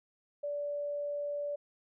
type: tone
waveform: sine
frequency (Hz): 580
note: D5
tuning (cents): -22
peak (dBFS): -33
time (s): 0.43-1.56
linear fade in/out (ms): 10
effects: none